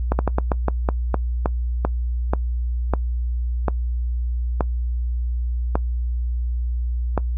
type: slowing click train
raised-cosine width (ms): 1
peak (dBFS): -5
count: 16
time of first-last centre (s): 0.12-7.177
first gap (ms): 70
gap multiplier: 1.24
effects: noise-tail reverb RT60 0.1 s tail -22 dB re dry + added 60 Hz sine -20 dBFS peak until 7.37 s